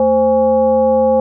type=tone with frequency modulation; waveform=sine; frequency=524 Hz; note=C5; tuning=2 cents sharp; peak=-9 dBFS; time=0-1.2 s; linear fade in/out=2 ms; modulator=300 Hz; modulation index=0.72; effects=none